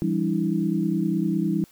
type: tone cluster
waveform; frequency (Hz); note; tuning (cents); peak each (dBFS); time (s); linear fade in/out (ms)
sine; 168.7 / 198.5 / 287 / 322.6; E3 / G3 / D4 / E4; +40 / +22 / -40 / -37; -26 / -25 / -30 / -26; 0.02-1.64; 0
effects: white hiss -56 dBFS RMS until 1.71 s